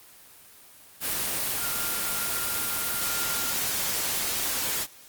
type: tone in noise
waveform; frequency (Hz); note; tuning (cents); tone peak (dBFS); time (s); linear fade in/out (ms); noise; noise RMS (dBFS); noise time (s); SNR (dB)
sine; 1396.9; F6; 0; -36; 1.57-3.56; 50; white; -28; 1-4.87; -11
effects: white hiss -51 dBFS RMS until 5.08 s + Opus 24 kbps